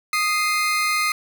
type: tone pair together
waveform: 30% pulse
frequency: 1244.5 / 2093 Hz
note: D#6 / C7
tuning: 0 / 0 cents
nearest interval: major sixth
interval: 900 cents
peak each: -19 dBFS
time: 0.13-1.12 s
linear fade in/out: 2 ms
effects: none